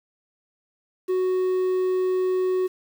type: tone with quantisation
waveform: triangle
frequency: 370 Hz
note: F#4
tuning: in tune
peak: -18 dBFS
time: 1.08-2.68 s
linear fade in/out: 20 ms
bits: 8
effects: none

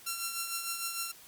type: tone with tremolo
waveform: 5% pulse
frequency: 1363 Hz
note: F6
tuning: 43 cents flat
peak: -20 dBFS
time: 0.06-1.12 s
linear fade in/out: 10 ms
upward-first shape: triangle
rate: 6.6 Hz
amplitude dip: 55%
effects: white hiss -54 dBFS RMS until 1.27 s + Opus 48 kbps

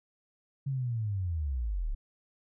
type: linear sweep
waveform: sine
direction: down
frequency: 140.1 to 31.33 Hz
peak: -29 dBFS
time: 0.66-1.95 s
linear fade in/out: 10 ms
effects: none

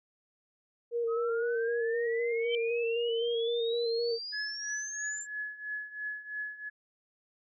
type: tone with vibrato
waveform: sine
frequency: 465.8 Hz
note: A#4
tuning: 1 cent flat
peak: -28 dBFS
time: 0.91-4.19 s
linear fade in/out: 50 ms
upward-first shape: square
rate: 3.9 Hz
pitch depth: 23 cents each way
type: exponential sweep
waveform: sine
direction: up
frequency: 1244.5 to 7420 Hz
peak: -37 dBFS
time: 1.07-5.27 s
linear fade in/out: 50 ms
type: tone with exponential growth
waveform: sine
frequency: 3103 Hz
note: G7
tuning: 18 cents flat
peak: -28 dBFS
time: 2.42-2.55 s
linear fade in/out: 1 ms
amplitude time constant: 28 ms
type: tone with tremolo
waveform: sine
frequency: 1700 Hz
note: G#6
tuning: 40 cents sharp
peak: -32 dBFS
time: 4.32-6.7 s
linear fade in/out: 20 ms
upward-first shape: triangle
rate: 3 Hz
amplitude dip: 85%
effects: none

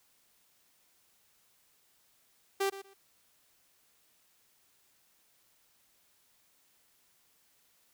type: tone with echo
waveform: sawtooth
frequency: 392 Hz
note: G4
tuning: in tune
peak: -24 dBFS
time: 2.6-2.7 s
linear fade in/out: 10 ms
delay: 120 ms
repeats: 2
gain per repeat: -14 dB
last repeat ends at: 2.94 s
effects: white hiss -69 dBFS RMS until 7.93 s

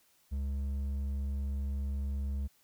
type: tone with hard clipping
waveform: sine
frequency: 69.3 Hz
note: C#2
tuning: in tune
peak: -33 dBFS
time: 0.31-2.48 s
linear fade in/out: 20 ms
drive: 5 dB
effects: white hiss -68 dBFS RMS until 2.63 s

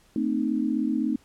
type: tone cluster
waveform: sine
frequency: 223.8 / 260 / 307.5 Hz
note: A3 / C4 / D#4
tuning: +30 / -11 / -20 cents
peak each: -27 dBFS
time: 0.16-1.16 s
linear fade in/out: 2 ms
effects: pink hiss -60 dBFS RMS until 1.24 s + low-pass 12000 Hz 12 dB/octave

